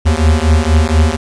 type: beating tone pair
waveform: square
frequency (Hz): 76.2 / 80.4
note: D#2 / E2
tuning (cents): -36 / -43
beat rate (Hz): 4.2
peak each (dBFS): -12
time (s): 0.05-1.17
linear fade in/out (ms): 20
effects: resampled to 22050 Hz + 8-bit